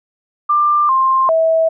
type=tone with pitch steps; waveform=sine; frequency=1189 / 1055 / 649 Hz; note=D6 / C6 / E5; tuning=+21 / +14 / -27 cents; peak=-10 dBFS; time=0.49-1.69 s; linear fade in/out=10 ms; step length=400 ms; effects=none